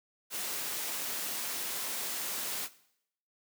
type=noise; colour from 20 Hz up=white; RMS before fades=-36 dBFS; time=0.3-2.69 s; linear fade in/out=50 ms; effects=noise-tail reverb RT60 0.7 s tail -17 dB re dry + high-pass 200 Hz 12 dB/octave